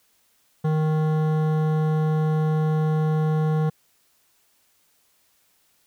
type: tone with hard clipping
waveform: sine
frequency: 155.56 Hz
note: D#3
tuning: in tune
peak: -21 dBFS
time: 0.64-3.7 s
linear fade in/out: 10 ms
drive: 14 dB
effects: white hiss -64 dBFS RMS until 5.86 s